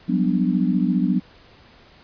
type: chord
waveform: sine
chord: G major seventh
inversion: third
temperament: equal with one note detuned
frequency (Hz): 181.4 / 196 / 246.9 / 293.7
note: F#3 / G3 / B3 / D4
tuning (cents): -34 / 0 / 0 / 0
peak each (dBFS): -21 / -23 / -22 / -25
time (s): 0.08-1.2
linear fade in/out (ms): 20
effects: pink hiss -50 dBFS RMS until 2.03 s + resampled to 11025 Hz